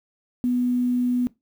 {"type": "tone with quantisation", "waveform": "sine", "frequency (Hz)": 246.9, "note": "B3", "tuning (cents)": 0, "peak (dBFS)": -19, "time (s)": [0.44, 1.27], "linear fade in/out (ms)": 0, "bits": 8, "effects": ["noise-tail reverb RT60 0.2 s tail -20 dB re dry"]}